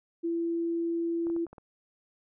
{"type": "tone", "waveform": "sine", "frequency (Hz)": 336.1, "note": "E4", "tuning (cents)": 34, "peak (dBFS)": -27, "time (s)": [0.23, 1.46], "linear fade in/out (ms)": 20}
{"type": "clicks", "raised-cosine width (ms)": 1, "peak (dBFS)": -33, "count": 6, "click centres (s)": [1.269, 1.3, 1.364, 1.467, 1.53, 1.582]}
{"effects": []}